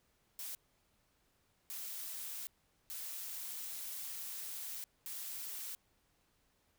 blue noise bursts at uneven times, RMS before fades -44 dBFS, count 4, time 0.39-0.55 / 1.7-2.47 / 2.9-4.84 / 5.06-5.75 s, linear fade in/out 0 ms, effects pink hiss -75 dBFS RMS until 6.78 s

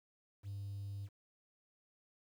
triangle tone, 100 Hz, G2, 35 cents sharp, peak -38 dBFS, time 0.43-1.09 s, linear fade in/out 50 ms, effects tanh soft clip ceiling -37 dBFS + 11-bit

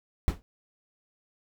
brown noise with exponential decay, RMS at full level -22 dBFS, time 0.28-0.42 s, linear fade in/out 0 ms, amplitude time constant 29 ms, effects none

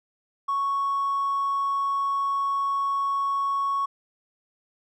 sine tone with hard clipping, 1108.7 Hz, C#6, in tune, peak -23 dBFS, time 0.48-3.86 s, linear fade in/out 10 ms, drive 1 dB, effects none

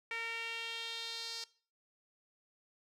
sawtooth tone with band-pass filter sweep, 458.7 Hz, A#4, 28 cents flat, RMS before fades -41 dBFS, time 0.11-1.44 s, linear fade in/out 2 ms, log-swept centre 2200 to 4800 Hz, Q 3.4, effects noise-tail reverb RT60 0.4 s tail -19 dB re dry

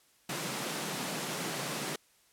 pink high-pass noise, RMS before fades -36 dBFS, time 0.29-1.96 s, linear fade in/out 5 ms, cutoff 130 Hz, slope 96 dB/octave, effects white hiss -66 dBFS RMS until 2.32 s + low-pass 12000 Hz 12 dB/octave

